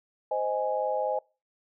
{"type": "chord", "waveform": "sine", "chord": "Ab major", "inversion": "first", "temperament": "just", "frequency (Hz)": [519.1, 623, 830.6], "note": ["C5", "Eb5", "Ab5"], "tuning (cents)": [-14, 2, 0], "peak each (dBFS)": -30, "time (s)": [0.31, 1.19], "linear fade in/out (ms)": 5, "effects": ["noise-tail reverb RT60 0.3 s tail -24 dB re dry"]}